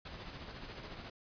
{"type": "noise with tremolo", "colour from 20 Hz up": "pink", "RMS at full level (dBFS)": -45, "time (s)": [0.05, 1.1], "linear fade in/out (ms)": 5, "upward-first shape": "sine", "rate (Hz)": 14, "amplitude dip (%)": 45, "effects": ["resampled to 11025 Hz"]}